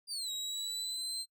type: exponential two-way sweep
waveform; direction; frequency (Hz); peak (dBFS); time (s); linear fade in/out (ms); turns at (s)
30% pulse; down then up; 4842 to 3817 to 4143; -33; 0.07-1.26; 50; 0.31
effects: noise-tail reverb RT60 0.1 s tail -24 dB re dry